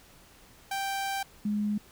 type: tone pair in turn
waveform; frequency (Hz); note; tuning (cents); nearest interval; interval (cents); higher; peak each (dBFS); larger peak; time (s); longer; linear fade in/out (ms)
sawtooth / sine; 784 / 208.5; G5 / G#3; 0 / +7; octave + major seventh; 2293; first; -26; neither; 0.71-1.23 / 1.45-1.78; first; 5
effects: pink hiss -56 dBFS RMS until 1.91 s